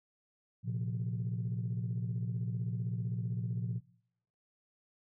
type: chord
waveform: sine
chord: Bb suspended second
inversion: none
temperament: equal with one note detuned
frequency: 115.2 / 130.81 / 174.61 Hz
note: Bb2 / C3 / F3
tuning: -20 / 0 / 0 cents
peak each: -34 / -38 / -38 dBFS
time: 0.63-3.81 s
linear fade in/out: 50 ms
effects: noise-tail reverb RT60 0.8 s tail -24 dB re dry + tanh soft clip ceiling -27 dBFS